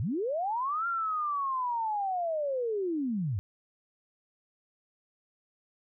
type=linear two-way sweep; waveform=sine; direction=up then down; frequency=87.1 to 1396.9 to 87.1 Hz; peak=-28 dBFS; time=0-3.39 s; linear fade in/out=0 ms; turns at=0.87 s; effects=none